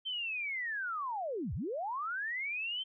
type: linear two-way sweep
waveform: sine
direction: down then up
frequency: 3139 to 60 to 3139 Hz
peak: -34 dBFS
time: 0.05-2.84 s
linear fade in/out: 20 ms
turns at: 1.54 s
effects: none